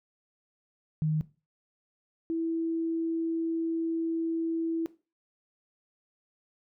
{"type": "tone pair in turn", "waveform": "sine", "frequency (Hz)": [155.1, 328.6], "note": ["D#3", "E4"], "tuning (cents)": [-5, -5], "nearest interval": "octave + minor second", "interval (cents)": 1300, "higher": "second", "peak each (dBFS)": [-24, -27], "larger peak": "first", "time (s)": [[1.02, 1.21], [2.3, 4.86]], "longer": "second", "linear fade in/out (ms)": 0, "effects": ["noise-tail reverb RT60 0.3 s tail -17 dB re dry"]}